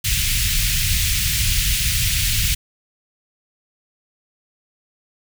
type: band-stop noise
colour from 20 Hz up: pink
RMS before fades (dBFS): -19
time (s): 0.04-2.55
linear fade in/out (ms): 10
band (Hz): 130 to 2200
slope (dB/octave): 24
effects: none